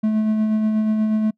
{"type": "tone with tremolo", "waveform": "triangle", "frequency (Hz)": 216.4, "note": "A3", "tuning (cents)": -29, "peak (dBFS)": -13, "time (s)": [0.03, 1.31], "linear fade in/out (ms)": 10, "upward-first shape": "sine", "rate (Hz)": 8.3, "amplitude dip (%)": 30, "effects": ["noise-tail reverb RT60 0.1 s tail -26 dB re dry"]}